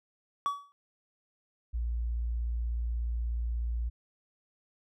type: tone with exponential decay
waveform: triangle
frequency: 1137 Hz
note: C#6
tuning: 44 cents sharp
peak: -22 dBFS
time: 0.46-0.72 s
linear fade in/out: 0 ms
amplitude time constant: 55 ms
type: tone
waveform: sine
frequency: 58.27 Hz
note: A#1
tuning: in tune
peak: -29 dBFS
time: 1.73-3.9 s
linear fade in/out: 20 ms
effects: none